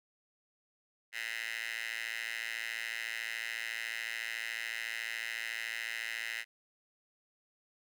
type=tone with high-pass filter; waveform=10% pulse; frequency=113.9 Hz; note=A#2; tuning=40 cents flat; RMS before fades=-39 dBFS; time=1.12-6.45 s; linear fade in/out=50 ms; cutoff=2100 Hz; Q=7.1; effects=none